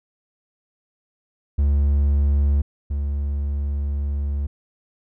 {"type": "tone pair in turn", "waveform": "triangle", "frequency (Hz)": [71.2, 71.2], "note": ["C#2", "C#2"], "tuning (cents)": [47, 47], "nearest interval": "unison", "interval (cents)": 0, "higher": "neither", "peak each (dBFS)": [-13, -19], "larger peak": "first", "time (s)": [[1.58, 2.62], [2.9, 4.47]], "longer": "second", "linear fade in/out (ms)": 10, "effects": []}